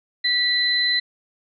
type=tone pair together; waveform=sine; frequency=1959 / 4040 Hz; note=B6 / B7; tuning=-15 / +39 cents; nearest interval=octave + minor second; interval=1254 cents; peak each=-22 / -19 dBFS; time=0.24-1 s; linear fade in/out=10 ms; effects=none